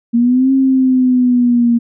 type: linear two-way sweep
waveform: sine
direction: up then down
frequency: 231.5 to 268.7 to 233.8 Hz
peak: -8 dBFS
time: 0.13-1.79 s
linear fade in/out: 20 ms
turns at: 0.52 s
effects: none